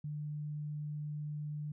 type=tone; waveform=sine; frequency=149.3 Hz; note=D3; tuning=29 cents sharp; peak=-37 dBFS; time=0.04-1.72 s; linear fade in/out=5 ms; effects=none